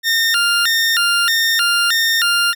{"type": "tone with vibrato", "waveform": "20% pulse", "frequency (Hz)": 1599, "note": "G6", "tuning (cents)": 34, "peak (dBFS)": -8, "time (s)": [0.03, 2.55], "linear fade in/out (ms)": 50, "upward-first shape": "square", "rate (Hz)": 1.6, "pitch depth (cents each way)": 230, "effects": []}